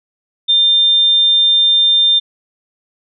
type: tone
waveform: sine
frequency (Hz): 3600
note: A7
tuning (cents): +39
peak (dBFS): -8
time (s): 0.48-2.2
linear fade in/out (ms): 20
effects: none